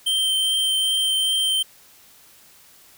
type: tone with vibrato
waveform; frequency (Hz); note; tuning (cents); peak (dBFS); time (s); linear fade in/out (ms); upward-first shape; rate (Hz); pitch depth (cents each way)
square; 3128; G7; -4; -19; 0.06-1.63; 10; triangle; 2.5; 10
effects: white hiss -51 dBFS RMS until 2.97 s